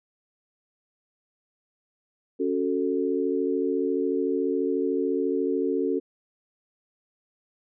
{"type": "chord", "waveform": "sine", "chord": "F# minor", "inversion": "second", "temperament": "just", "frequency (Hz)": [277.5, 370, 444], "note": ["C#4", "F#4", "A4"], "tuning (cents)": [2, 0, 16], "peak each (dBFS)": -27, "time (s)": [2.39, 6], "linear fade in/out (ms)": 20, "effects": []}